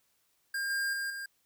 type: tone with level steps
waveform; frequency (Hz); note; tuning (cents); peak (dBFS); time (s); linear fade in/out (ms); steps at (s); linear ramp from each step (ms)
square; 1606; G6; +41; -32 / -30 / -33 / -38; 0.54-1.26; 5; 0.7 / 0.93 / 1.1; 2
effects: white hiss -73 dBFS RMS until 1.45 s